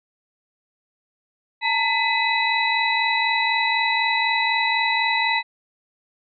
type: tone cluster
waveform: sine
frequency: 874 / 918 / 2004 / 2550 / 3934 Hz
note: A5 / A#5 / B6 / D#7 / B7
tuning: -12 / -27 / +25 / +42 / -7 cents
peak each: -28 / -24 / -22 / -26 / -26 dBFS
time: 1.61-5.43 s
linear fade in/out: 50 ms
effects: none